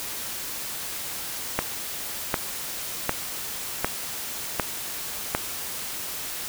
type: click train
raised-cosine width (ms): 0.5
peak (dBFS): -6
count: 6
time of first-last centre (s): 1.59-5.349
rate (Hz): 1.33
effects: white hiss -33 dBFS RMS until 6.48 s